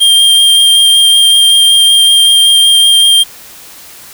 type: tone with vibrato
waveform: square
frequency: 3195 Hz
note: G7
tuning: 32 cents sharp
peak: -4 dBFS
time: 0-3.24 s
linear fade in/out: 20 ms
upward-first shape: triangle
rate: 5.3 Hz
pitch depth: 12 cents each way
effects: white hiss -33 dBFS RMS until 4.13 s